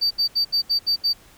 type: tone bursts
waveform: sine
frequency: 4624 Hz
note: D8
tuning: 28 cents flat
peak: -15 dBFS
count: 7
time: 0.01-1.134 s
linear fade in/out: 20 ms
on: 98 ms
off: 73 ms
effects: tanh soft clip ceiling -15 dBFS + pink hiss -51 dBFS RMS until 1.37 s